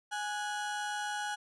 35% pulse tone pair together, 830.6 / 1470.2 Hz, G#5 / F#6, 0 / -11 cents, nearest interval minor seventh, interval 989 cents, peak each -34 / -37 dBFS, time 0.11-1.36 s, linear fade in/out 20 ms, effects resampled to 24000 Hz

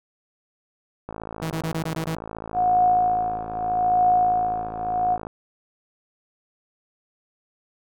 click train, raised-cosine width 1 ms, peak -19 dBFS, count 230, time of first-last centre 1.09-5.269 s, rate 54.8 Hz
sawtooth tone bursts, 161.3 Hz, E3, 37 cents flat, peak -21 dBFS, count 7, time 1.42-2.152 s, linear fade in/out 5 ms, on 84 ms, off 24 ms
sine tone with tremolo, 726 Hz, F#5, 33 cents flat, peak -14 dBFS, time 2.53-5.18 s, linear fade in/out 50 ms, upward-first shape triangle, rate 0.8 Hz, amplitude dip 90%
effects none

